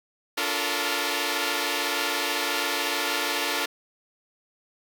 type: chord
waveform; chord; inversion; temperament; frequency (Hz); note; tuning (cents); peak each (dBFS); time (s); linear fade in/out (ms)
5% pulse; Bb major seventh; first; equal with one note detuned; 288 / 349.2 / 440 / 466.2; D4 / F4 / A4 / Bb4; -34 / 0 / 0 / 0; -19; 0.37-3.66; 10
effects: none